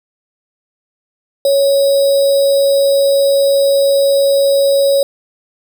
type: tone with sample-and-hold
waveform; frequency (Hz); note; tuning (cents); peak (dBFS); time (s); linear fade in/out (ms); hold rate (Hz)
sine; 554.4; C#5; 0; -8; 1.45-5.03; 2; 4410
effects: none